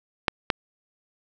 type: clicks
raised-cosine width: 0.3 ms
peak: -3 dBFS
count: 2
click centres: 0.282 / 0.502 s
effects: none